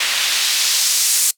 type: noise with band-pass filter sweep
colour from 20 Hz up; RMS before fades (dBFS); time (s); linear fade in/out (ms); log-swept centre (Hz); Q
white; -17; 0-1.31; 5; 2500 to 8000; 1.1
effects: noise-tail reverb RT60 0.1 s tail -21 dB re dry